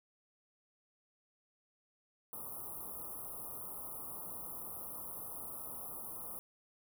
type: band-stop noise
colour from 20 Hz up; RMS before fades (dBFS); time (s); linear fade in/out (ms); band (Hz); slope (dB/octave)
white; -45; 2.33-6.39; 0; 1300 to 9700; 96
effects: none